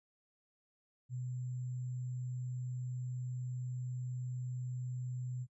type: tone with sample-and-hold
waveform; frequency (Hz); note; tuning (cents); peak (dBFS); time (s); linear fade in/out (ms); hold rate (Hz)
sine; 125.8; B2; +32; -37; 1.09-5.47; 50; 7350
effects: noise-tail reverb RT60 0.1 s tail -25 dB re dry + resampled to 24000 Hz